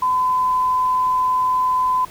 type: tone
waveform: sine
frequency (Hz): 1014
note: B5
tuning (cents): +45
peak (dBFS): -15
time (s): 0.02-2.05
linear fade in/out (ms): 5
effects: pink hiss -42 dBFS RMS until 2.1 s